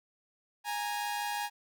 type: tone pair together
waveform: sawtooth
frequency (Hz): 827.7 / 933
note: G#5 / A#5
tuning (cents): -6 / +1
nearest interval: major second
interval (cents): 207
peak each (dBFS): -30 / -34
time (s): 0.64-1.5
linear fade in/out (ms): 50
effects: none